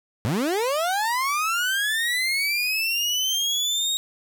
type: linear sweep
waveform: 30% pulse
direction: up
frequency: 93.7 to 3780 Hz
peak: -19 dBFS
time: 0.25-3.97 s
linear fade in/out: 0 ms
effects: none